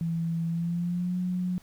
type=tone with pitch glide; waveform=sine; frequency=166 to 181.02 Hz; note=E3 to F#3; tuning=+12 to -38 cents; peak=-26 dBFS; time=0.01-1.58 s; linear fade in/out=0 ms; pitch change=+150 cents; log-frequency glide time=0.47-1.17 s; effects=pink hiss -58 dBFS RMS until 1.62 s